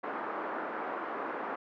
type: band-pass noise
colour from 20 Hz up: white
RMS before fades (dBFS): -37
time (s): 0.03-1.56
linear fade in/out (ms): 10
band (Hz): 260 to 1400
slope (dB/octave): 24
effects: none